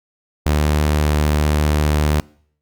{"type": "tone", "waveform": "sawtooth", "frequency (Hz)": 75.1, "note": "D2", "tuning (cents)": 39, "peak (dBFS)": -10, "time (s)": [0.46, 2.2], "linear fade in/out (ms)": 0, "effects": ["noise-tail reverb RT60 0.6 s tail -24 dB re dry", "Opus 48 kbps"]}